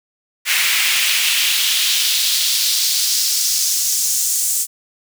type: noise with high-pass filter sweep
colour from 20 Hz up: pink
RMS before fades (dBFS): -17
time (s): 0.45-4.67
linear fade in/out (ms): 50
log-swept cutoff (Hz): 2100 to 7700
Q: 2
effects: none